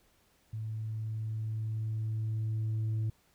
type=tone with level ramp; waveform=sine; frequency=109.8 Hz; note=A2; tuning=3 cents flat; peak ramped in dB=-34 to -26 dBFS; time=0.53-3.1 s; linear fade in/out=5 ms; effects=tanh soft clip ceiling -28 dBFS + pink hiss -68 dBFS RMS until 3.34 s